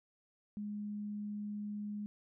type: tone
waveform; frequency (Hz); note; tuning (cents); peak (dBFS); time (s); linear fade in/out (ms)
sine; 207.7; G#3; 0; -38; 0.57-2.06; 0
effects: none